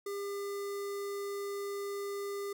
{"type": "tone with notch filter", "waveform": "square", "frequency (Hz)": 401.7, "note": "G4", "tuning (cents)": 42, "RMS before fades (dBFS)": -38, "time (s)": [0.06, 2.53], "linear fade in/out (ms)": 5, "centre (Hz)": 2900, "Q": 1.8, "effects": []}